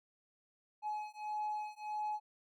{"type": "beating tone pair", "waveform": "triangle", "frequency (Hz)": [846, 847.6], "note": ["G#5", "G#5"], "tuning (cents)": [32, 35], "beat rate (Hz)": 1.6, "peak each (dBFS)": [-38, -38], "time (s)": [0.82, 2.2], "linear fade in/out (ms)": 50, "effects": ["tanh soft clip ceiling -29 dBFS"]}